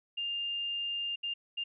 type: tone bursts at uneven times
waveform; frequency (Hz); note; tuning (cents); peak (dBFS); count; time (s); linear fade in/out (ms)
sine; 2805; F7; +7; -32; 3; 0.17-1.16 / 1.23-1.34 / 1.57-1.64; 10
effects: none